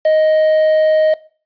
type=tone with quantisation; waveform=triangle; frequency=624 Hz; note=D#5; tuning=5 cents sharp; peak=-7 dBFS; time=0.05-1.14 s; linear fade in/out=5 ms; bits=5; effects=noise-tail reverb RT60 0.4 s tail -20 dB re dry + resampled to 11025 Hz